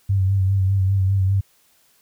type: tone with vibrato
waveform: sine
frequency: 96.4 Hz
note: G2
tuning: 28 cents flat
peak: -15 dBFS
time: 0.09-1.41 s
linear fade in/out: 10 ms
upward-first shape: sine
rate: 5 Hz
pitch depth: 41 cents each way
effects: white hiss -59 dBFS RMS until 2.01 s